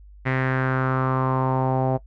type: tone with low-pass filter sweep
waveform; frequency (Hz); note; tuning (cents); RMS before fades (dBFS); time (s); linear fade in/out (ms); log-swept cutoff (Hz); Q
sawtooth; 130.81; C3; 0; -22; 0.25-1.98; 20; 2000 to 710; 4
effects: noise-tail reverb RT60 0.1 s tail -19 dB re dry + added 50 Hz sine -43 dBFS peak until 2.06 s